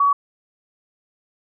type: tone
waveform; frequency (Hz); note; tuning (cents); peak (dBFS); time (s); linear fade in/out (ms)
sine; 1131; C#6; +34; -13; 0-0.13; 5
effects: none